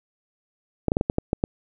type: clicks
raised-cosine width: 2 ms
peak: -7 dBFS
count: 8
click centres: 0.883 / 0.919 / 0.969 / 1.011 / 1.099 / 1.184 / 1.331 / 1.439 s
effects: none